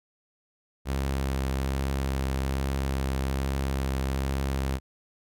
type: tone with vibrato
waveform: sawtooth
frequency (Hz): 67.2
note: C2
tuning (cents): +47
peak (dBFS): -22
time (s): 0.85-4.8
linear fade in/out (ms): 50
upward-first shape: triangle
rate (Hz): 1.2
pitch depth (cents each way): 19
effects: none